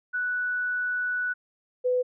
sine tone pair in turn, 1480 / 500.5 Hz, F#6 / B4, 0 / +23 cents, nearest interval octave + perfect fifth, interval 1877 cents, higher first, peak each -25 / -21 dBFS, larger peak second, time 0.13-1.34 / 1.84-2.03 s, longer first, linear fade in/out 20 ms, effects none

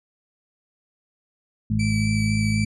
harmonic tone, 53.4 Hz, G#1, 49 cents sharp, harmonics 1 / 2 / 3 / 4, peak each -31 / -22 / -29 / -23 dBFS, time 1.7-2.65 s, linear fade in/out 5 ms
sawtooth tone with vibrato, 2312 Hz, D7, 28 cents flat, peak -25 dBFS, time 1.79-2.65 s, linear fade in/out 10 ms, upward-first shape sine, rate 4 Hz, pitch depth 10 cents each way
effects resampled to 24000 Hz

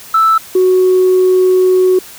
sine tone pair in turn, 1318.5 / 370 Hz, E6 / F#4, 0 / 0 cents, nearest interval octave + minor seventh, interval 2200 cents, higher first, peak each -5 dBFS, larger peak neither, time 0.14-0.38 / 0.55-1.99 s, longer second, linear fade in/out 5 ms, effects tanh soft clip ceiling -3 dBFS + white hiss -34 dBFS RMS until 2.18 s

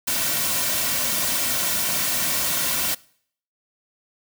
white noise with comb filter, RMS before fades -23 dBFS, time 0.07-2.95 s, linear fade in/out 10 ms, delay 2.4 ms, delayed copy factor -0.55, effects noise-tail reverb RT60 0.6 s tail -23 dB re dry

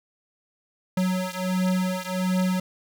square beating tone pair, 184.1 / 185.5 Hz, F#3 / F#3, -8 / +5 cents, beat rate 1.4 Hz, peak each -26 / -27 dBFS, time 0.97-2.6 s, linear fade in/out 5 ms, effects none

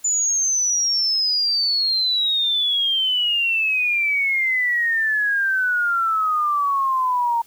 sine exponential sweep, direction down, 7040 to 921 Hz, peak -17 dBFS, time 0.04-7.42 s, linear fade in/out 10 ms, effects white hiss -52 dBFS RMS until 7.46 s

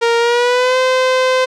sawtooth tone with pitch glide, 466.2 to 514.3 Hz, A#4 to C5, 0 to -30 cents, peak -7 dBFS, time 0.01-1.46 s, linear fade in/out 20 ms, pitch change +170 cents, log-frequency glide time 0.18-0.77 s, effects low-pass 5000 Hz 12 dB/octave

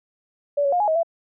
sine tone with pitch steps, 575 / 559 / 711 / 834 / 635 / 670 Hz, D5 / C#5 / F5 / G#5 / D#5 / E5, -37 / +14 / +31 / +7 / +35 / +28 cents, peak -17 dBFS, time 0.57-1.032 s, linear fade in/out 10 ms, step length 77 ms, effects none

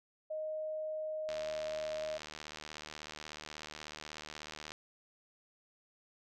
sine tone, 622.3 Hz, D#5, in tune, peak -36 dBFS, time 0.3-2.18 s, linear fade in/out 10 ms
click train, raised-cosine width 0.2 ms, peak -27 dBFS, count 263, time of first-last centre 1.29-4.719 s, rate 76.4 Hz
effects none

